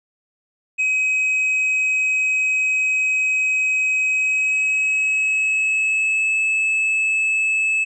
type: tone with pitch glide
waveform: triangle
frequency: 2535 to 2602 Hz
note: D#7 to E7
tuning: +32 to -23 cents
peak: -15 dBFS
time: 0.78-7.85 s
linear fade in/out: 20 ms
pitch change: +45 cents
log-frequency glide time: 4.08-6.36 s
effects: resampled to 24000 Hz